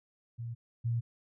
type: tone pair in turn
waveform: sine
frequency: 117.1 / 117.1 Hz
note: A#2 / A#2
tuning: +8 / +8 cents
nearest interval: unison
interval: 0 cents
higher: neither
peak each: -36 / -28 dBFS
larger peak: second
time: 0.38-0.55 / 0.84-1.01 s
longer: neither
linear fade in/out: 20 ms
effects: none